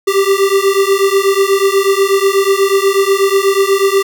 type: beating tone pair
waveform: square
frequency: 388.3 / 396.5 Hz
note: G4 / G4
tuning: -16 / +20 cents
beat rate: 8.2 Hz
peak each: -13 dBFS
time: 0.07-4.03 s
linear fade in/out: 10 ms
effects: none